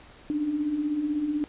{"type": "beating tone pair", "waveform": "sine", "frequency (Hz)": [282.9, 298.9], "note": ["C#4", "D4"], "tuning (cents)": [35, 31], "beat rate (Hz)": 16, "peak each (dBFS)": [-34, -25], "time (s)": [0.3, 1.44], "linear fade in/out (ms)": 0, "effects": ["pink hiss -51 dBFS RMS until 1.48 s", "resampled to 8000 Hz"]}